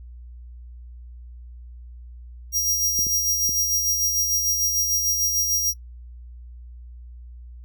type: tone with tremolo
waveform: sawtooth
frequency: 5700 Hz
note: F8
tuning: 34 cents sharp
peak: -16 dBFS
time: 2.52-5.74 s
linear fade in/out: 50 ms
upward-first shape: sine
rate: 6.7 Hz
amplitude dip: 40%
type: clicks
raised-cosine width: 3 ms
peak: -23 dBFS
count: 3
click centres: 2.991 / 3.068 / 3.493 s
effects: noise-tail reverb RT60 0.1 s tail -22 dB re dry + added 60 Hz sine -38 dBFS peak until 7.64 s